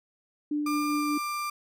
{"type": "tone with tremolo", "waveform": "sine", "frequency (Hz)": 296.2, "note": "D4", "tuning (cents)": 15, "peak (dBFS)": -25, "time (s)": [0.51, 1.18], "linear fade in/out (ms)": 5, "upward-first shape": "sine", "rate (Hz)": 5.1, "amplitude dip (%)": 25}
{"type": "tone with pitch glide", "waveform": "35% pulse", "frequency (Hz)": [1196, 1187.1], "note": ["D6", "D6"], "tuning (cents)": [31, 18], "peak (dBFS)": -28, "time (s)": [0.66, 1.5], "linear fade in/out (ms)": 5, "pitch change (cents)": -13, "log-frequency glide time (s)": [0.88, 1.07]}
{"effects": []}